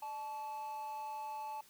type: tone with amplitude modulation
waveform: triangle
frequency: 869 Hz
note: A5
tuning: 22 cents flat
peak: -36 dBFS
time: 0.02-1.61 s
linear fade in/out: 5 ms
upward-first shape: sine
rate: 262 Hz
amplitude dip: 50%
effects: white hiss -63 dBFS RMS until 1.69 s